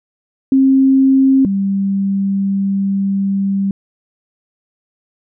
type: tone pair in turn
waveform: sine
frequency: 267.4 / 196.3 Hz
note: C4 / G3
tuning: +38 / +3 cents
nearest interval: perfect fourth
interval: 535 cents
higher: first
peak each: -7 / -13 dBFS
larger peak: first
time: 0.52-1.45 / 1.45-3.71 s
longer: second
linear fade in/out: 2 ms
effects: none